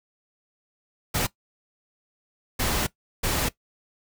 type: noise bursts at uneven times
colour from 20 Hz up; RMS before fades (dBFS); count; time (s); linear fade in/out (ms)
pink; -25; 3; 1.14-1.27 / 2.59-2.87 / 3.23-3.49; 10
effects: noise-tail reverb RT60 0.1 s tail -18 dB re dry